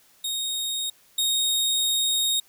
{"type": "tone pair in turn", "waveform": "sawtooth", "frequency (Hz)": [3729, 3729], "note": ["A#7", "A#7"], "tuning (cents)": [0, 0], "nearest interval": "unison", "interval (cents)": 0, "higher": "neither", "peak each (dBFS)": [-23, -18], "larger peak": "second", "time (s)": [[0.24, 0.9], [1.18, 2.4]], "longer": "second", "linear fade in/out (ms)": 5, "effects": ["white hiss -58 dBFS RMS until 2.48 s"]}